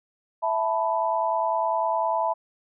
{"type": "chord", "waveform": "sine", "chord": "E suspended fourth", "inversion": "none", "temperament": "just", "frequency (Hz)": [659.3, 879, 988.9], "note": ["E5", "A5", "B5"], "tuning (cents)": [0, -2, 2], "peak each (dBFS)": -26, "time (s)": [0.42, 2.34], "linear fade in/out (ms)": 20, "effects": []}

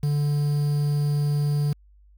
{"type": "tone with quantisation", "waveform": "triangle", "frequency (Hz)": 146.1, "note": "D3", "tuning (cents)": -9, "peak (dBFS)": -18, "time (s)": [0.03, 1.73], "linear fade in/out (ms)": 5, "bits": 7, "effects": ["added 50 Hz sine -51 dBFS peak until 2.17 s"]}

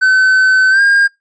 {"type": "tone with pitch glide", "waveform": "triangle", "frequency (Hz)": [1523, 1613.6], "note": ["F#6", "G6"], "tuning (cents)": [50, 50], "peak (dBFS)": -5, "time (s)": [0.01, 1.08], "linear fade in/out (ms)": 20, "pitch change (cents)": 100, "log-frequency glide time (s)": [0.7, 0.81], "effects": ["noise-tail reverb RT60 0.2 s tail -26 dB re dry", "resampled to 22050 Hz"]}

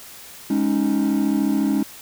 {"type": "chord", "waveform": "triangle", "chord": "Ab suspended fourth", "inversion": "none", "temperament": "equal", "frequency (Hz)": [207.7, 277.2, 311.1], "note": ["Ab3", "Db4", "Eb4"], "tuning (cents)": [0, 0, 0], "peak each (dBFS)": [-19, -18, -20], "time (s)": [0.5, 1.83], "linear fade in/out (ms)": 5, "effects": ["tanh soft clip ceiling -10 dBFS", "white hiss -41 dBFS RMS until 2.01 s"]}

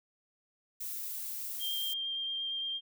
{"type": "noise", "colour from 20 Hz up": "violet", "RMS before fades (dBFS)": -39, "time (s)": [0.8, 1.94], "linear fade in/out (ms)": 10}
{"type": "tone with vibrato", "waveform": "sine", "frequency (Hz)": 3189, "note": "G7", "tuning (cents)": 29, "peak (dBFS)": -33, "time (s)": [1.59, 2.81], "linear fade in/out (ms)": 50, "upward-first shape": "sine", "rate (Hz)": 8.7, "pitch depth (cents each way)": 11}
{"effects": []}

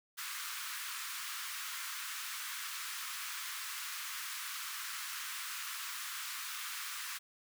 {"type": "high-pass noise", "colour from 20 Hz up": "pink", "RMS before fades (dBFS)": -42, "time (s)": [0.17, 7.19], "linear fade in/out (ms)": 20, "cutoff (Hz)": 1100, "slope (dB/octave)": 48, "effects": []}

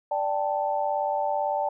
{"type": "chord", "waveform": "sine", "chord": "D suspended fourth", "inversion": "none", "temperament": "just", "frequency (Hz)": [587.3, 783.1, 881], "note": ["D5", "G5", "A5"], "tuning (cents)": [0, -2, 2], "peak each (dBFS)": -28, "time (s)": [0.11, 1.69], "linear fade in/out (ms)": 5, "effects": []}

